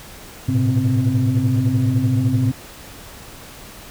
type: tone cluster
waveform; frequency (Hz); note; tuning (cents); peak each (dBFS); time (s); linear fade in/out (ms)
sine; 106.9 / 117 / 130.4 / 259.9; A2 / A#2 / C3 / C4; -49 / +7 / -5 / -11; -19; 0.48-2.52; 10
effects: tanh soft clip ceiling -9 dBFS + pink hiss -39 dBFS RMS until 3.9 s